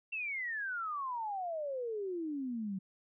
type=exponential sweep; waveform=sine; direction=down; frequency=2719 to 185 Hz; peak=-35 dBFS; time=0.12-2.79 s; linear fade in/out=10 ms; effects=none